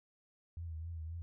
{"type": "tone with vibrato", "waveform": "sine", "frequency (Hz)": 82, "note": "E2", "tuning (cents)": -9, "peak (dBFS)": -40, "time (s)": [0.57, 1.22], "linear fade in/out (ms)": 0, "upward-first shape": "triangle", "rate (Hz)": 3.8, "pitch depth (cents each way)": 76, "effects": []}